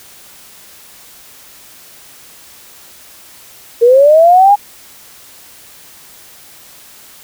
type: linear sweep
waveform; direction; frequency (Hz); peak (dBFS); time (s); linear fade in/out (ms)
sine; up; 457 to 830.6; -3; 3.81-4.56; 20
effects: white hiss -39 dBFS RMS until 7.23 s